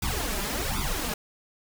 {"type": "noise with flanger", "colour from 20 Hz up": "pink", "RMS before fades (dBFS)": -29, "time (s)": [0.02, 1.14], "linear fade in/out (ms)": 5, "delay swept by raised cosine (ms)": [0.83, 5.03], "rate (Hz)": 1.3, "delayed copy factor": 1, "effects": []}